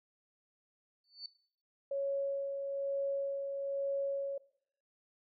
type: tone with exponential growth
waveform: sine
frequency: 4500 Hz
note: C#8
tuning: 25 cents sharp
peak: -38 dBFS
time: 1.04-1.26 s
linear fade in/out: 2 ms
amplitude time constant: 47 ms
type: tone with tremolo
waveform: sine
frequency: 554.4 Hz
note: C#5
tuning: in tune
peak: -31 dBFS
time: 1.91-4.38 s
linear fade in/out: 5 ms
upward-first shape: sine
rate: 1.1 Hz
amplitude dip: 40%
effects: noise-tail reverb RT60 0.6 s tail -19 dB re dry